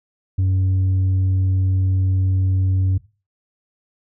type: tone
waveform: sine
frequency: 94.2 Hz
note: F#2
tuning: 32 cents sharp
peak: -12 dBFS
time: 0.38-2.98 s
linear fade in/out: 10 ms
effects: noise-tail reverb RT60 0.3 s tail -18 dB re dry + tanh soft clip ceiling -14 dBFS